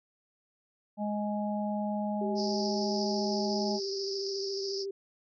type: harmonic tone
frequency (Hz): 208.4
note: G#3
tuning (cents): +6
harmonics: 1 / 3 / 4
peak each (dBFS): -31 / -36 / -37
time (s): 0.97-3.8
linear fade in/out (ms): 50
type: tone with vibrato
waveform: sine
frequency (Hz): 392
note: G4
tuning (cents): 0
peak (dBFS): -33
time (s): 2.21-4.91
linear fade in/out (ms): 5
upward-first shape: sine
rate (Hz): 14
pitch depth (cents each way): 25
type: band-pass noise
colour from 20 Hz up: white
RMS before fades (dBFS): -39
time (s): 2.35-4.86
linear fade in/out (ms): 50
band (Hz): 4700 to 5400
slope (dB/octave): 96
effects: none